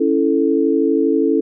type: chord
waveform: sine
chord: A major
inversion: first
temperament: equal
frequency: 277.2 / 329.6 / 440 Hz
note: C#4 / E4 / A4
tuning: 0 / 0 / 0 cents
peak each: -17 dBFS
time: 0-1.41 s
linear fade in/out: 10 ms
effects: none